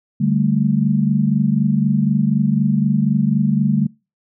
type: chord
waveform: sine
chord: D suspended fourth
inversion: none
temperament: equal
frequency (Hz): 146.83 / 196 / 220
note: D3 / G3 / A3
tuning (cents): 0 / 0 / 0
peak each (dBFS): -18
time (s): 0.2-3.87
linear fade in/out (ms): 10
effects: noise-tail reverb RT60 0.3 s tail -26 dB re dry